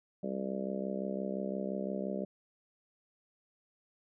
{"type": "harmonic tone", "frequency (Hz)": 65.8, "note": "C2", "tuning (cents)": 10, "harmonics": [3, 4, 5, 6, 7, 8, 9, 10], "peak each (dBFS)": [-37, -44, -45, -42, -44, -46, -40, -50], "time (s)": [0.23, 2.25], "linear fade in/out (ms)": 5, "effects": []}